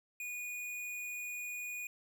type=tone; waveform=square; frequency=2457 Hz; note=D#7; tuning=22 cents flat; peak=-40 dBFS; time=0.2-1.87 s; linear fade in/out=2 ms; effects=none